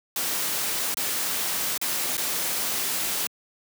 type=noise with dropouts; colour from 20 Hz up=white; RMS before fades=-27 dBFS; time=0.16-3.27 s; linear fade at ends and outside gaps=2 ms; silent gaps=0.943-0.97 / 1.777-1.814 / 2.17-2.178 s; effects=high-pass 150 Hz 12 dB/octave